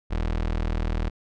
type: tone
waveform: 30% pulse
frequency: 40.13 Hz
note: E1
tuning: 46 cents flat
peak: -21 dBFS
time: 0.1-1.1 s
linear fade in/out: 20 ms
effects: low-pass 4000 Hz 12 dB/octave